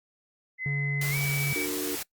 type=tone with pitch glide; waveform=sine; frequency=2039 to 2289 Hz; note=C7 to D7; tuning=-45 to -45 cents; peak=-30 dBFS; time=0.58-1.68 s; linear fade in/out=50 ms; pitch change=+200 cents; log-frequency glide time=1.1-1.16 s
type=tone; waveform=triangle; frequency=142 Hz; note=C#3; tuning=42 cents sharp; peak=-25 dBFS; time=0.66-1.53 s; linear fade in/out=2 ms
type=noise; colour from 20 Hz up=white; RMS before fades=-34 dBFS; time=1.01-2.03 s; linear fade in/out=5 ms
type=chord; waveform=sine; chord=D augmented; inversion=none; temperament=just; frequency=293.7 / 367.1 / 458.9 Hz; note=D4 / F#4 / A#4; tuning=0 / -14 / -27 cents; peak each=-33 / -34 / -37 dBFS; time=1.55-1.96 s; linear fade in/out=10 ms
effects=noise-tail reverb RT60 0.1 s tail -22 dB re dry + Opus 48 kbps